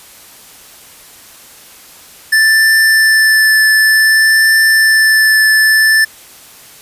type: tone with vibrato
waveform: square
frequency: 1760 Hz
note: A6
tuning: in tune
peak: -7 dBFS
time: 2.32-6.05 s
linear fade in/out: 10 ms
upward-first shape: triangle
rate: 0.55 Hz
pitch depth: 13 cents each way
effects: white hiss -38 dBFS RMS until 6.81 s + resampled to 32000 Hz